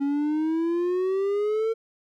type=exponential sweep; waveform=triangle; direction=up; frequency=277.2 to 454.7 Hz; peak=-20 dBFS; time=0-1.74 s; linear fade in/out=20 ms; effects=none